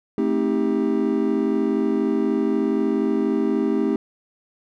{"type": "chord", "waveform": "triangle", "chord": "A half-diminished seventh", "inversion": "none", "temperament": "just", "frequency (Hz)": [220, 264, 316.8, 396], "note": ["A3", "C4", "Eb4", "G4"], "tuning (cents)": [0, 16, 31, 18], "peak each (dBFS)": -22, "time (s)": [0.18, 3.96], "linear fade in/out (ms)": 2, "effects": []}